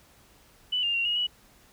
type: tone with pitch steps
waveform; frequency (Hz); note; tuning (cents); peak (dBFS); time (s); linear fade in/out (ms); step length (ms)
sine; 2980 / 2805 / 2756 / 2875 / 2938; F#7 / F7 / F7 / F7 / F#7; +12 / +7 / -24 / +50 / -13; -24; 0.72-1.27; 10; 110
effects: pink hiss -58 dBFS RMS until 1.72 s